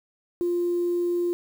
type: tone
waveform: sine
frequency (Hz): 349.2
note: F4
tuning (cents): 0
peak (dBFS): -21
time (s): 0.41-1.33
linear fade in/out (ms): 0
effects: tanh soft clip ceiling -17 dBFS + 8-bit